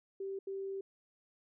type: tone bursts at uneven times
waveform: sine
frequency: 389.3 Hz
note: G4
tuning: 12 cents flat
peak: -37 dBFS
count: 2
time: 0.2-0.39 / 0.47-0.81 s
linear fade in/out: 5 ms
effects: none